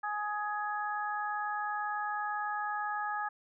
harmonic tone, 418 Hz, G#4, 11 cents sharp, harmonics 2 / 3 / 4, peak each -35 / -37 / -38 dBFS, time 0.03-3.29 s, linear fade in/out 10 ms, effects none

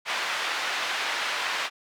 pink band-pass noise, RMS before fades -29 dBFS, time 0.05-1.7 s, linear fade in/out 50 ms, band 1100 to 3600 Hz, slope 12 dB/octave, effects none

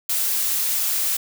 blue noise, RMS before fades -22 dBFS, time 0.09-1.17 s, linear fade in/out 5 ms, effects none

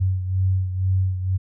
sine beating tone pair, 93.5 / 95.6 Hz, F#2 / G2, +19 / -43 cents, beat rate 2.1 Hz, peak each -19 / -26 dBFS, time 0-1.38 s, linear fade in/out 20 ms, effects none

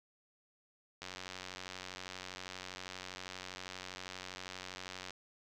click train, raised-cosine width 0.2 ms, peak -26 dBFS, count 379, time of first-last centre 1.02-5.106 s, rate 92.5 Hz, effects none

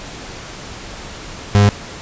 35% pulse tone, 101.9 Hz, G#2, 32 cents flat, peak -6 dBFS, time 1.55-1.69 s, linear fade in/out 0 ms, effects pink hiss -32 dBFS RMS until 2.01 s + resampled to 16000 Hz

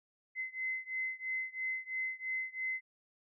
sine beating tone pair, 2050 / 2053 Hz, C7 / C7, -36 / -33 cents, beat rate 3 Hz, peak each -38 / -39 dBFS, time 0.35-2.81 s, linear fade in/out 50 ms, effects none

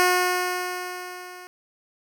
10% pulse tone with level ramp, 361.6 Hz, F#4, 40 cents flat, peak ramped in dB -8 to -32 dBFS, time 0-1.47 s, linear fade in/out 0 ms, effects none

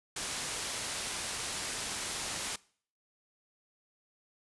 white low-pass noise, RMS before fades -37 dBFS, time 0.16-2.56 s, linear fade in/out 5 ms, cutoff 10000 Hz, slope 12 dB/octave, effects noise-tail reverb RT60 0.5 s tail -22 dB re dry + resampled to 24000 Hz

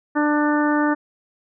harmonic tone, 297.1 Hz, D4, 20 cents sharp, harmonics 1 / 2 / 3 / 4 / 5 / 6, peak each -18 / -26 / -25 / -27 / -27 / -29 dBFS, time 0.15-0.95 s, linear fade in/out 20 ms, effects none

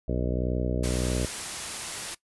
harmonic tone, 61.7 Hz, B1, 1 cent flat, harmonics 1 / 2 / 3 / 4 / 5 / 6 / 7 / 8 / 9 / 10, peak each -29 / -32 / -34 / -35 / -36 / -37 / -37 / -38 / -39 / -39 dBFS, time 0.08-1.26 s, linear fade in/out 5 ms
white noise, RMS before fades -34 dBFS, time 0.83-2.15 s, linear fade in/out 10 ms
effects noise-tail reverb RT60 0.1 s tail -19 dB re dry + resampled to 24000 Hz

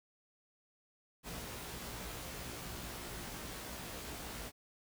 pink noise with comb filter, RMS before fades -45 dBFS, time 1.23-4.52 s, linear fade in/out 50 ms, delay 17 ms, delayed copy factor +0.8, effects none

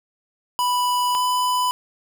square tone pair in turn, 987.8 / 997 Hz, B5 / B5, 0 / +16 cents, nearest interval unison, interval 16 cents, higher second, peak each -19 dBFS, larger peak neither, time 0.59-1.15 / 1.15-1.71 s, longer neither, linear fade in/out 0 ms, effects none

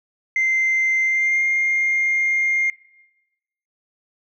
sine tone with pitch glide, 2082 to 2118 Hz, C7 to C7, -9 to +21 cents, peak -15 dBFS, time 0.36-2.7 s, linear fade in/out 2 ms, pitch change +30 cents, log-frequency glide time 1.04-1.42 s, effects noise-tail reverb RT60 1.0 s tail -21 dB re dry + tanh soft clip ceiling -13 dBFS

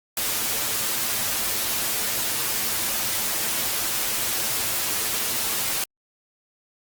white noise with comb filter, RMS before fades -25 dBFS, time 0.17-5.84 s, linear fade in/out 2 ms, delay 9 ms, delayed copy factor +0.55, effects Opus 48 kbps

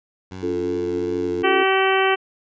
15% pulse tone with vibrato, 92 Hz, F#2, 9 cents flat, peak -26 dBFS, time 0.31-1.43 s, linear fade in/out 5 ms, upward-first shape triangle, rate 2.7 Hz, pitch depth 43 cents each way
sine chord, Db augmented, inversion none, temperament equal, 277.2 / 349.2 / 440 Hz, Db4 / F4 / A4, 0 / 0 / 0 cents, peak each -29 / -24 / -25 dBFS, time 0.42-1.64 s, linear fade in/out 20 ms
harmonic tone, 383.5 Hz, G4, 38 cents flat, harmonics 1 / 2 / 3 / 4 / 5 / 6 / 7 / 8, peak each -19 / -22 / -24 / -25 / -26 / -27 / -27 / -28 dBFS, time 1.43-2.16 s, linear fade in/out 20 ms
effects resampled to 16000 Hz

